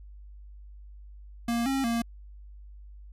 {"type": "tone with pitch steps", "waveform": "square", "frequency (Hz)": [234.5, 270.3, 232.7], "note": ["A#3", "C#4", "A#3"], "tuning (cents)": [11, -44, -3], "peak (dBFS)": -26, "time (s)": [1.48, 2.02], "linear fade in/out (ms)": 5, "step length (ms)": 180, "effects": ["added 50 Hz sine -44 dBFS peak until 3.12 s", "resampled to 32000 Hz"]}